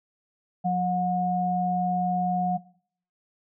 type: tone pair together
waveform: sine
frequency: 180 / 724.2 Hz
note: F#3 / F#5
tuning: -47 / -37 cents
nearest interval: 2 octaves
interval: 2410 cents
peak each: -25 / -24 dBFS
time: 0.64-2.58 s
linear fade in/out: 20 ms
effects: noise-tail reverb RT60 0.6 s tail -20 dB re dry